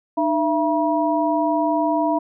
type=tone cluster; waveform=sine; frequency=304 / 670 / 960 Hz; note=D#4 / E5 / B5; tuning=-40 / +28 / -49 cents; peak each=-21 / -21 / -22 dBFS; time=0.17-2.19 s; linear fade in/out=10 ms; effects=none